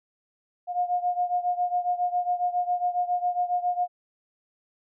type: beating tone pair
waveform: sine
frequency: 712 / 719.3 Hz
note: F5 / F#5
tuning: +33 / -49 cents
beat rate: 7.3 Hz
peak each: -25 / -28 dBFS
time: 0.67-3.88 s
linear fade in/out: 50 ms
effects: none